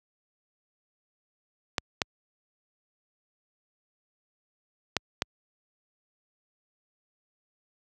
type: clicks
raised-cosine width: 0.2 ms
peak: -7 dBFS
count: 4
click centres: 1.782 / 2.018 / 4.967 / 5.221 s
effects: high-pass 60 Hz 12 dB/octave